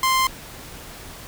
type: tone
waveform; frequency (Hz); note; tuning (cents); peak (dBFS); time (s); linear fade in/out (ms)
sawtooth; 1046.5; C6; 0; -13; 0.03-0.27; 2
effects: pink hiss -39 dBFS RMS until 1.27 s